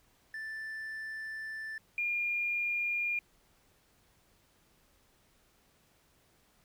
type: tone pair in turn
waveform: triangle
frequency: 1764 / 2414 Hz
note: A6 / D7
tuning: +4 / +47 cents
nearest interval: perfect fourth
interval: 543 cents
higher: second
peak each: -36 / -26 dBFS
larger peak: second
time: 0.34-1.78 / 1.98-3.19 s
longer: first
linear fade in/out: 2 ms
effects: tanh soft clip ceiling -28 dBFS + pink hiss -68 dBFS RMS until 6.64 s